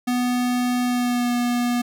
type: tone with pitch glide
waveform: square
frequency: 246.9 to 242.4 Hz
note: B3 to B3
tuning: 0 to -32 cents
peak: -20 dBFS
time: 0.07-1.82 s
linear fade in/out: 10 ms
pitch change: -32 cents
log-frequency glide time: 0.84-1.32 s
effects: none